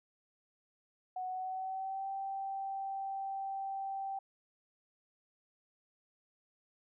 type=tone with pitch glide; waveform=sine; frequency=740 to 779.9 Hz; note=F#5 to G5; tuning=0 to -9 cents; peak=-36 dBFS; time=1.16-4.19 s; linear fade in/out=5 ms; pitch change=+91 cents; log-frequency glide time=1.26-2.08 s; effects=none